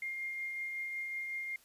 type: tone with tremolo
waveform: sine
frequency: 2119 Hz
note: C7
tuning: 21 cents sharp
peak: -35 dBFS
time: 0.02-1.56 s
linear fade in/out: 2 ms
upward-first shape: triangle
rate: 5.4 Hz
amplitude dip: 30%
effects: white hiss -64 dBFS RMS until 1.64 s + resampled to 32000 Hz